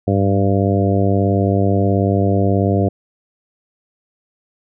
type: harmonic tone with a mistuned harmonic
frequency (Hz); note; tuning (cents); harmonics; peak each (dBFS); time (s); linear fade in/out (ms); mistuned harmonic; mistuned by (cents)
98.5; G2; +9; 1 / 2 / 3 / 4 / 5 / 6 / 7; -16 / -19 / -21 / -22 / -23 / -24 / -24; 0.07-2.89; 10; 1; +35
effects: none